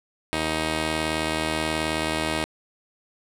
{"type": "tone pair together", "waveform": "5% pulse", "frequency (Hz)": [78.7, 314.8], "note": ["D#2", "D#4"], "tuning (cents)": [20, 20], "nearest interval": "2 octaves", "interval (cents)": 2400, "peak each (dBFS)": -16, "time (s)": [0.33, 2.44], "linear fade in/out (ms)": 0, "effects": ["low-pass 10000 Hz 12 dB/octave"]}